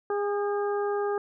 harmonic tone with a mistuned harmonic, 408.5 Hz, G#4, 29 cents flat, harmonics 1 / 2 / 3 / 4, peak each -26 / -33 / -36 / -41 dBFS, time 0.1-1.18 s, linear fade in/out 2 ms, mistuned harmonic 4, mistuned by -25 cents, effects none

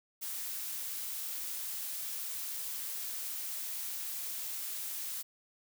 blue noise, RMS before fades -39 dBFS, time 0.21-5.23 s, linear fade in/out 20 ms, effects none

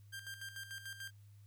sawtooth tone with tremolo, 1588 Hz, G6, 22 cents sharp, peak -40 dBFS, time 0.12-1.11 s, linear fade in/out 20 ms, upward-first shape square, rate 6.8 Hz, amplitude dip 65%, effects added 102 Hz sine -56 dBFS peak until 1.46 s + white hiss -75 dBFS RMS until 1.46 s

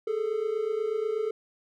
triangle tone pair together, 415.3 / 443.5 Hz, G#4 / A4, 0 / +14 cents, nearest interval minor second, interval 114 cents, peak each -29 / -26 dBFS, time 0.07-1.31 s, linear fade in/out 5 ms, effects none

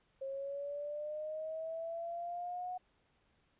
sine linear sweep, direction up, 536 to 733 Hz, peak -38 dBFS, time 0.21-2.78 s, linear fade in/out 10 ms, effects pink hiss -74 dBFS RMS until 3.59 s + resampled to 8000 Hz

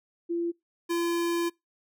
sine / square tone pair in turn, 341.1 / 341.1 Hz, F4 / F4, -41 / -41 cents, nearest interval unison, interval 0 cents, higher neither, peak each -26 dBFS, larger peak neither, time 0.29-0.52 / 0.89-1.5 s, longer second, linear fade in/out 20 ms, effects noise-tail reverb RT60 0.2 s tail -25 dB re dry

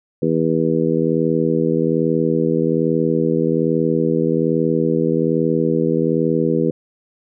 harmonic tone, 81.2 Hz, E2, 26 cents flat, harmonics 2 / 3 / 4 / 5 / 6, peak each -21 / -21 / -21 / -21 / -21 dBFS, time 0.22-6.71 s, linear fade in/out 5 ms, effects none

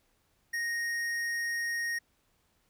triangle tone with tanh clipping, 1864.7 Hz, A#6, in tune, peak -32 dBFS, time 0.53-1.99 s, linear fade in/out 10 ms, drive 17 dB, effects pink hiss -72 dBFS RMS until 2.69 s

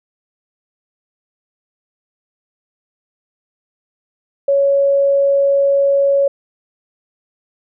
sine tone, 557 Hz, C#5, 8 cents sharp, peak -10 dBFS, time 4.48-6.28 s, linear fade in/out 5 ms, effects none

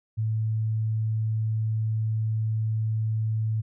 sine tone, 110 Hz, A2, in tune, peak -23 dBFS, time 0.17-3.62 s, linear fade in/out 20 ms, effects none

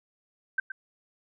sine tone with echo, 1552 Hz, G6, 18 cents flat, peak -22 dBFS, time 0.58-0.6 s, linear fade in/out 5 ms, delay 120 ms, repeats 1, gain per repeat -11 dB, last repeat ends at 0.72 s, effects none

